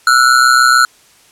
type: ring-modulated tone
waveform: square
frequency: 1396.9 Hz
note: F6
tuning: in tune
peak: -4 dBFS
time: 0.07-0.85 s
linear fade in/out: 2 ms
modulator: 63.3 Hz
effects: white hiss -47 dBFS RMS until 1.31 s + low-pass 10000 Hz 12 dB/octave